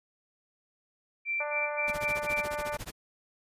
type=tone bursts; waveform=sine; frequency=2349 Hz; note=D7; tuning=in tune; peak=-28 dBFS; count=5; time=1.25-2.45 s; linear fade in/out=50 ms; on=200 ms; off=50 ms
type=harmonic tone; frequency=295.8 Hz; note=D4; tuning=13 cents sharp; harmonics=2 / 3 / 4 / 5 / 6 / 7 / 8; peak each=-34 / -38 / -41 / -42 / -47 / -47 / -44 dBFS; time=1.4-2.77 s; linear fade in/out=5 ms
type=noise with tremolo; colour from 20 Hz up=pink; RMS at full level=-38 dBFS; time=1.87-2.92 s; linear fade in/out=20 ms; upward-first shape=sine; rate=14 Hz; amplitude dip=100%
effects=resampled to 32000 Hz